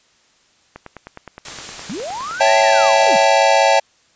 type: click train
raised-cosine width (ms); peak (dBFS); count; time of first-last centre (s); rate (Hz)
0.5; -18; 16; 0.76-2.311; 9.67
type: noise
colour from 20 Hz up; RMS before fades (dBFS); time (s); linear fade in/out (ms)
white; -31; 1.45-3.25; 2
type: linear two-way sweep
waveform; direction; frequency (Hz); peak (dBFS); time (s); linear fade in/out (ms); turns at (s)
sine; up then down; 150.1 to 2086 to 150.1; -24; 1.89-3.17; 10; 2.59
type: chord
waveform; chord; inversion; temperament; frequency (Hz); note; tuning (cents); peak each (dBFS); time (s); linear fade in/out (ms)
square; A dominant seventh; first; equal; 554.4 / 659.3 / 784 / 880; C#5 / E5 / G5 / A5; 0 / 0 / 0 / 0; -17; 2.4-3.8; 10
effects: white hiss -56 dBFS RMS until 4.15 s + resampled to 16000 Hz